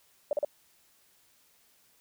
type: tone bursts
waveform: sine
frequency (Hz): 587.3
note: D5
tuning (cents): 0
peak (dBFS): -24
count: 3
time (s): 0.31-0.448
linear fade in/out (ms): 2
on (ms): 20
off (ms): 39
effects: white hiss -65 dBFS RMS until 2 s